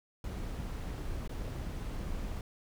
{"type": "noise with dropouts", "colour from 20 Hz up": "brown", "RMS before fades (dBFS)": -38, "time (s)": [0.24, 2.41], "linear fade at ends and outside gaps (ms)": 2, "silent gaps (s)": [1.277, 1.293], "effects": []}